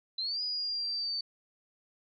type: linear two-way sweep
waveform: sine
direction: up then down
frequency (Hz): 3991 to 4944 to 4545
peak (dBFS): -31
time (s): 0.18-1.21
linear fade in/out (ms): 5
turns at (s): 0.42
effects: none